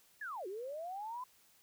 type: linear two-way sweep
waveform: sine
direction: down then up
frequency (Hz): 1769 to 355.4 to 1027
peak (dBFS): -40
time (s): 0.21-1.24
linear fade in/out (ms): 5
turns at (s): 0.47
effects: white hiss -67 dBFS RMS until 1.62 s